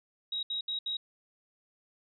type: tone bursts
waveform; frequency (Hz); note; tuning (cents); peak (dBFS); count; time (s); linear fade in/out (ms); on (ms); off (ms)
sine; 3814; A#7; +39; -31; 4; 0.32-0.97; 5; 110; 70
effects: none